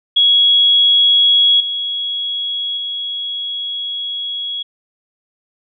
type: tone with level steps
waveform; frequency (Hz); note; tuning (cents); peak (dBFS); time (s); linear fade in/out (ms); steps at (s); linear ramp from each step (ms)
sine; 3332; G#7; +5; -8 / -18 / -20; 0.16-4.63; 10; 1.6 / 2.77; 5
effects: none